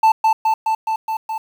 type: tone with echo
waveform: triangle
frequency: 883 Hz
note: A5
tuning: 6 cents sharp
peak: -7 dBFS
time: 0.03-0.12 s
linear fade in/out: 5 ms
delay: 210 ms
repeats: 6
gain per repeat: -2 dB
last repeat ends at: 1.38 s
effects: 7-bit